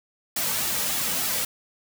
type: noise with flanger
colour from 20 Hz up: white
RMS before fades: -26 dBFS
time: 0.36-1.45 s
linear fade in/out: 5 ms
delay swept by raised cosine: 1.9 to 2.9 ms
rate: 3.4 Hz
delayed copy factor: -0.6
effects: none